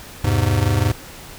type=chord; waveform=square; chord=E augmented; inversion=none; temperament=just; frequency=82.41 / 103.01 / 128.76 Hz; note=E2 / G#2 / B#2; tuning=0 / -14 / -27 cents; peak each=-22 / -18 / -23 dBFS; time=0.24-0.92 s; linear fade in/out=5 ms; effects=pink hiss -38 dBFS RMS until 1.38 s